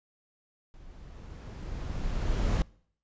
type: noise with level ramp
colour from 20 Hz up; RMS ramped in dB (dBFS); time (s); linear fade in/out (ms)
brown; -51 to -24; 0.74-2.62; 0
effects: noise-tail reverb RT60 0.6 s tail -24 dB re dry + resampled to 16000 Hz